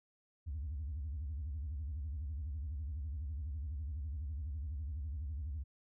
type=tone with vibrato; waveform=sine; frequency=73.42 Hz; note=D2; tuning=in tune; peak=-36 dBFS; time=0.46-5.64 s; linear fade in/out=20 ms; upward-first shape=sine; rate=12 Hz; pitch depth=230 cents each way; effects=tanh soft clip ceiling -35 dBFS